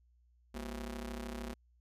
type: ring-modulated tone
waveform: sawtooth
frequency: 146.83 Hz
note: D3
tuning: in tune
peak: -33 dBFS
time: 0.54-1.54 s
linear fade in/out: 10 ms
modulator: 90 Hz
effects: added 60 Hz sine -65 dBFS peak until 1.8 s + resampled to 32000 Hz